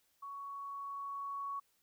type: tone with level ramp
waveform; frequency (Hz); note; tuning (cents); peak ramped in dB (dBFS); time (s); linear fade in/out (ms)
sine; 1117; C#6; +13; -43 to -37; 0.22-1.6; 10
effects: white hiss -75 dBFS RMS until 1.82 s